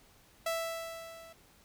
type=tone with level ramp; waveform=sawtooth; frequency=660 Hz; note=E5; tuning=2 cents sharp; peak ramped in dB=-26 to -47 dBFS; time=0.46-1.33 s; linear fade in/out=5 ms; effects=pink hiss -62 dBFS RMS until 1.64 s